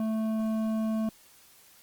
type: tone with hard clipping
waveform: sine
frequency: 220 Hz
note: A3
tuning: in tune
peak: -28 dBFS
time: 0-1.09 s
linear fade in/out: 2 ms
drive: 9 dB
effects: white hiss -57 dBFS RMS until 1.82 s + Opus 32 kbps